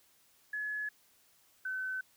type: tone pair in turn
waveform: sine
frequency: 1700 / 1521 Hz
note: G#6 / F#6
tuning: +40 / +47 cents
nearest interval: major second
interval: 193 cents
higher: first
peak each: -34 / -34 dBFS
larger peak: neither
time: 0.53-0.89 / 1.65-2.01 s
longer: neither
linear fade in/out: 5 ms
effects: white hiss -67 dBFS RMS until 2.16 s